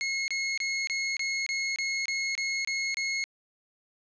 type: tone bursts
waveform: sawtooth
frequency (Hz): 2166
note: C#7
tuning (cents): -41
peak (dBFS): -24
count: 11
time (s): 0.01-3.24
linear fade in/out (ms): 0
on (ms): 270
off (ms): 26
effects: resampled to 16000 Hz + 10-bit